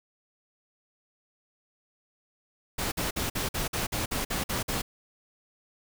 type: noise bursts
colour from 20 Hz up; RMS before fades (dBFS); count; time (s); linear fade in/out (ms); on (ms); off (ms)
pink; -30; 11; 2.78-4.82; 10; 140; 50
effects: none